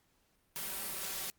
white noise with comb filter, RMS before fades -39 dBFS, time 0.56-1.3 s, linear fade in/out 0 ms, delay 5.2 ms, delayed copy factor +0.9, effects pink hiss -73 dBFS RMS until 1.38 s + Opus 48 kbps

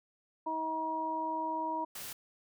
harmonic tone, 318.1 Hz, D#4, 38 cents sharp, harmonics 1 / 2 / 3, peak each -40 / -41 / -33 dBFS, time 0.46-1.85 s, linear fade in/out 10 ms
white noise, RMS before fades -43 dBFS, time 1.95-2.13 s, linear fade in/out 5 ms
effects none

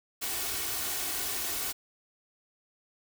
white noise with comb filter, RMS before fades -33 dBFS, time 0.21-1.73 s, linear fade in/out 20 ms, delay 2.7 ms, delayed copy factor +0.6, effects none

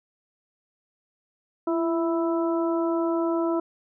harmonic tone with a mistuned harmonic, 329.6 Hz, E4, in tune, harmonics 1 / 2 / 3 / 4, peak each -23 / -29 / -33 / -35 dBFS, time 1.67-3.6 s, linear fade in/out 5 ms, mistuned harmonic 1, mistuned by +34 cents, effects none

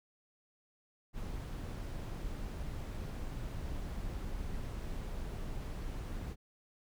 brown noise, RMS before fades -40 dBFS, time 1.13-6.36 s, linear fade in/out 50 ms, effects none

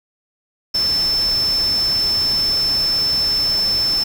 sine tone in noise, 5290 Hz, E8, 5 cents sharp, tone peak -15 dBFS, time 0.74-4.04 s, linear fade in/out 10 ms, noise pink, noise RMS -30 dBFS, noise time 0.74-4.04 s, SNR +12 dB, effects none

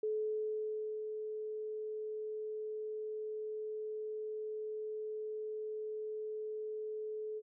sine tone with ADSR envelope, 430.4 Hz, A4, 38 cents flat, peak -32 dBFS, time 0.03-7.42 s, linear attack 4 ms, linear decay 990 ms, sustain -6 dB, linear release 45 ms, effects none

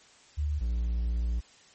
sine / triangle tone pair in turn, 74 / 58.34 Hz, D2 / A#1, +14 / +2 cents, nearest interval major third, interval 412 cents, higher first, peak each -26 / -24 dBFS, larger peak second, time 0.37-0.6 / 0.6-1.41 s, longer second, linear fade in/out 20 ms, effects white hiss -57 dBFS RMS until 1.74 s + MP3 32 kbps

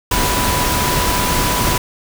sine tone in noise, 987.8 Hz, B5, in tune, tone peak -21 dBFS, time 0.11-1.78 s, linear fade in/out 5 ms, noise pink, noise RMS -17 dBFS, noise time 0.11-1.78 s, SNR -7 dB, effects none

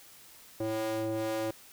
square ring-modulated tone, 110 Hz, A2, in tune, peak -28 dBFS, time 0.6-1.51 s, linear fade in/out 5 ms, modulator 441 Hz, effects white hiss -54 dBFS RMS until 1.72 s

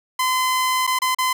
sawtooth tone with dropouts, 1025 Hz, C6, 36 cents flat, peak -14 dBFS, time 0.19-1.33 s, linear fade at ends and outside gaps 5 ms, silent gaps 0.868-0.874 / 0.989-1.018 / 1.148-1.185 s, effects none

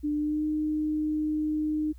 sine tone with pitch glide, 296.7 to 305.9 Hz, D4 to D#4, +18 to -29 cents, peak -25 dBFS, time 0.03-1.93 s, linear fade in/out 20 ms, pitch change +53 cents, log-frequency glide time 0.13-0.45 s, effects added 60 Hz sine -44 dBFS peak until 1.98 s + white hiss -69 dBFS RMS until 1.98 s

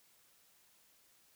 silence, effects white hiss -68 dBFS RMS until 1.35 s

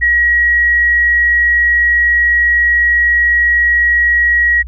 sine tone, 1906 Hz, A#6, 38 cents sharp, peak -8 dBFS, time 0.01-4.63 s, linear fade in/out 20 ms, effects added 60 Hz sine -24 dBFS peak until 4.67 s

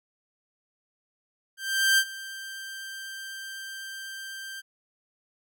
sawtooth tone with ADSR envelope, 1573 Hz, G6, 6 cents sharp, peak -14 dBFS, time 1.57-4.62 s, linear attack 410 ms, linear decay 62 ms, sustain -19 dB, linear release 29 ms, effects none

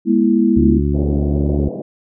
sine chord, E major, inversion first, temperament equal with one note detuned, 207.7 / 242.1 / 329.6 Hz, G#3 / B3 / E4, 0 / -34 / 0 cents, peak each -15 dBFS, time 0.05-0.81 s, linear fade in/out 50 ms
harmonic tone, 71.9 Hz, D2, 36 cents flat, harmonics 1 / 2 / 3 / 4 / 5, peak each -17 / -20 / -22 / -23 / -24 dBFS, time 0.56-1.69 s, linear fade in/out 10 ms
white band-pass noise, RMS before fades -27 dBFS, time 0.94-1.82 s, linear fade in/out 5 ms, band 120 to 630 Hz, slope 48 dB/octave
effects none

